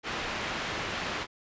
white low-pass noise, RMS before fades -34 dBFS, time 0.03-1.27 s, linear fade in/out 50 ms, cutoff 2500 Hz, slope 12 dB/octave, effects resampled to 16000 Hz

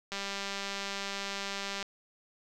click train, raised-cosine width 0.2 ms, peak -19 dBFS, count 339, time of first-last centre 0.12-1.827 s, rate 198 Hz, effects none

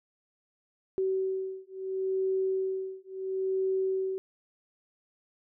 sine beating tone pair, 380 / 380.73 Hz, F#4 / F#4, +46 / +50 cents, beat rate 0.73 Hz, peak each -31 dBFS, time 0.98-4.18 s, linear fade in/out 0 ms, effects none

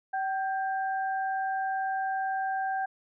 sine tone pair together, 767.9 / 1590 Hz, G5 / G6, -36 / +24 cents, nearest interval octave + minor second, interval 1260 cents, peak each -28 / -35 dBFS, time 0.13-2.86 s, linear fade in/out 10 ms, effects none

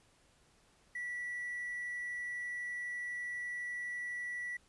triangle tone with hard clipping, 1952 Hz, B6, 21 cents flat, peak -38 dBFS, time 0.95-4.57 s, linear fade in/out 5 ms, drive 4 dB, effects pink hiss -68 dBFS RMS until 4.68 s + resampled to 24000 Hz

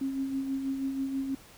sine tone with tremolo, 270 Hz, C#4, 45 cents flat, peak -27 dBFS, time 0.01-1.35 s, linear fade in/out 5 ms, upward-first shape sine, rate 6.2 Hz, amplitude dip 45%, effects pink hiss -53 dBFS RMS until 1.57 s

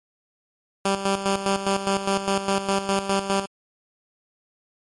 10% pulse tone with tremolo, 196 Hz, G3, in tune, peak -11 dBFS, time 0.85-3.46 s, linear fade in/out 5 ms, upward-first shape square, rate 4.9 Hz, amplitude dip 65%, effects MP3 48 kbps

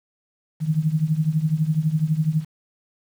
sine tone with tremolo, 156.4 Hz, D#3, 9 cents sharp, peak -14 dBFS, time 0.6-2.45 s, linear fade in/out 50 ms, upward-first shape triangle, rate 12 Hz, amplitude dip 90%, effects 8-bit

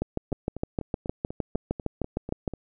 two click trains, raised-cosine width 2 ms, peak -21 / -13 dBFS, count 10 / 17, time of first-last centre 0.32-2.537 / 0.02-2.478 s, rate 4.06 / 6.51 Hz, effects none

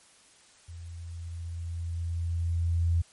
sine tone with level ramp, 84.6 Hz, E2, 45 cents sharp, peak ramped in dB -40 to -21 dBFS, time 0.68-3.02 s, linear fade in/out 10 ms, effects white hiss -58 dBFS RMS until 3.12 s + MP3 48 kbps

